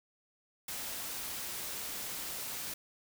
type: noise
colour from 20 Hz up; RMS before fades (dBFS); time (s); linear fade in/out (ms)
white; -40; 0.68-2.74; 5
effects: none